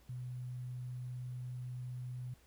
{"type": "tone with sample-and-hold", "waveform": "sine", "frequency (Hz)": 125, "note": "B2", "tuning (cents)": 21, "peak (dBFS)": -40, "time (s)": [0.09, 2.34], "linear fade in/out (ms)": 5, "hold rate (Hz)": 11025, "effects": ["added 60 Hz sine -67 dBFS peak until 2.46 s", "pink hiss -68 dBFS RMS until 2.46 s"]}